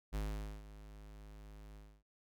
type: tone with ADSR envelope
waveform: square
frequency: 51.91 Hz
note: G#1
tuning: in tune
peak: -36 dBFS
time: 0.12-2.03 s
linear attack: 31 ms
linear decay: 470 ms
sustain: -16 dB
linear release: 270 ms
effects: none